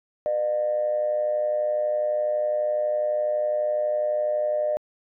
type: tone with amplitude modulation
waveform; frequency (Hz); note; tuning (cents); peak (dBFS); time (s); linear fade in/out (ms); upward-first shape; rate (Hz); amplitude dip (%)
sine; 605; D#5; -49; -18; 0.26-4.77; 0; sine; 112; 60
effects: tanh soft clip ceiling -14 dBFS